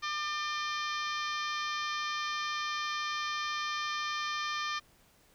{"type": "harmonic tone with a mistuned harmonic", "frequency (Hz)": 599, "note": "D5", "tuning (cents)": 34, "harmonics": [2, 3, 4, 5, 6, 7, 8, 9, 10], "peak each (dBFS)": [-35, -39, -41, -43, -45, -46, -47, -48, -49], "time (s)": [0.02, 4.8], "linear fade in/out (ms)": 20, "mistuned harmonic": 5, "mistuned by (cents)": 82, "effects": ["pink hiss -64 dBFS RMS until 5.34 s"]}